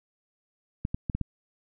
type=clicks; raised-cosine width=5 ms; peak=-16 dBFS; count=5; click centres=0.851 / 0.945 / 1.098 / 1.15 / 1.213 s; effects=none